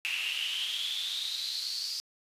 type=noise with high-pass filter sweep; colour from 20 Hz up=brown; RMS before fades=-34 dBFS; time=0.05-2 s; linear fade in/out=0 ms; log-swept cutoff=2600 to 4800 Hz; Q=9.8; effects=resampled to 32000 Hz